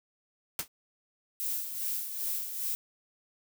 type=noise with exponential decay; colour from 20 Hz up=white; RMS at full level=-27 dBFS; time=0.59-0.68 s; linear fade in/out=2 ms; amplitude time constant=19 ms
type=noise with tremolo; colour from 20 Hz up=violet; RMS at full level=-32 dBFS; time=1.4-2.75 s; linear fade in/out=0 ms; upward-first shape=sine; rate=2.5 Hz; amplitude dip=55%
effects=none